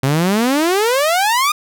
sawtooth exponential sweep, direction up, 129 to 1244.5 Hz, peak -9 dBFS, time 0.03-1.52 s, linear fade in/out 5 ms, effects none

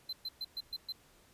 triangle tone bursts, 4085 Hz, C8, 42 cents flat, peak -35 dBFS, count 6, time 0.09-0.924 s, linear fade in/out 5 ms, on 39 ms, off 120 ms, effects pink hiss -64 dBFS RMS until 1.33 s + resampled to 32000 Hz

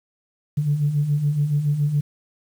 sine beating tone pair, 141.1 / 148.2 Hz, C#3 / D3, +31 / +16 cents, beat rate 7.1 Hz, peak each -25 / -18 dBFS, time 0.57-2.01 s, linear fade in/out 10 ms, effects tanh soft clip ceiling -11 dBFS + 8-bit

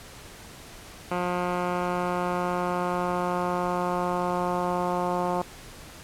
10% pulse tone with low-pass filter sweep, 178.2 Hz, F3, 35 cents sharp, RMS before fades -27 dBFS, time 1.11-5.42 s, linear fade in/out 5 ms, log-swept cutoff 1800 to 980 Hz, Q 1.7, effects pink hiss -45 dBFS RMS until 6.03 s + low-pass 12000 Hz 12 dB/octave

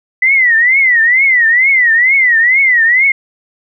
sine tone with vibrato, 1987 Hz, B6, 10 cents sharp, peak -6 dBFS, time 0.22-3.12 s, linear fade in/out 5 ms, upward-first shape triangle, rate 2.2 Hz, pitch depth 200 cents each way, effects none

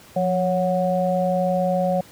sine tone cluster, 178 / 554 / 733 Hz, F3 / C#5 / F#5, +33 / -1 / -16 cents, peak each -23 / -21 / -24 dBFS, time 0.16-2.01 s, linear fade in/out 5 ms, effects pink hiss -47 dBFS RMS until 2.11 s + high-pass 60 Hz 12 dB/octave

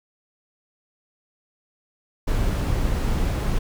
brown noise, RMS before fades -22 dBFS, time 2.27-3.59 s, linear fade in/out 10 ms, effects none

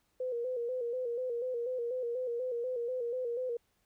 sine tone with vibrato, 490 Hz, B4, 14 cents flat, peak -32 dBFS, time 0.2-3.57 s, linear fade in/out 5 ms, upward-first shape square, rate 4.1 Hz, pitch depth 65 cents each way, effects pink hiss -75 dBFS RMS until 3.85 s

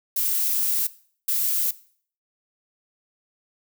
violet noise bursts at uneven times, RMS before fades -23 dBFS, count 2, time 0.16-0.87 / 1.28-1.71 s, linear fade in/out 5 ms, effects noise-tail reverb RT60 0.5 s tail -18 dB re dry

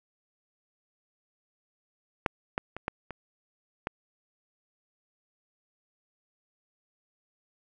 clicks, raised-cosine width 0.5 ms, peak -9 / -13 / -22 / -14 / -23 / -15 dBFS, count 6, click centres 2.262 / 2.579 / 2.766 / 2.881 / 3.107 / 3.871 s, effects none

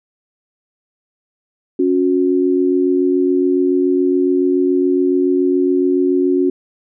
sine tone pair together, 277.2 / 364.3 Hz, C#4 / F#4, 0 / -27 cents, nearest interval perfect fourth, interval 473 cents, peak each -15 / -14 dBFS, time 1.79-6.5 s, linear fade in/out 5 ms, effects none

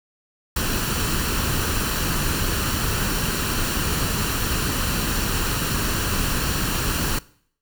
pink noise with comb filter, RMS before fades -23 dBFS, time 0.56-7.19 s, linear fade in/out 5 ms, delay 0.7 ms, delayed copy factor +0.5, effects noise-tail reverb RT60 0.6 s tail -21 dB re dry

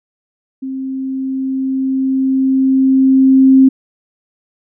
sine tone with level ramp, 265.1 Hz, C4, 23 cents sharp, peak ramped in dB -20 to -3 dBFS, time 0.62-3.69 s, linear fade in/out 10 ms, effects none

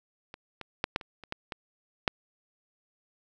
clicks, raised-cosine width 0.3 ms, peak -26 / -23 / -10 / -10 / -27 / -29 / -17 / -19 / -7 dBFS, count 9, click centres 0.341 / 0.613 / 0.841 / 0.961 / 1.012 / 1.237 / 1.324 / 1.522 / 2.078 s, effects none

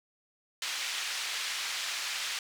pink band-pass noise, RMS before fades -35 dBFS, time 0.62-2.39 s, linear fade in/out 2 ms, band 2000 to 6100 Hz, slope 12 dB/octave, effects none

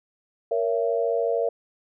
sine chord, A# diminished, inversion none, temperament just, 466.2 / 559.4 / 671.3 Hz, A#4 / C#5 / E5, 0 / +16 / +31 cents, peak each -24 / -27 / -26 dBFS, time 0.51-1.49 s, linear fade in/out 5 ms, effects none

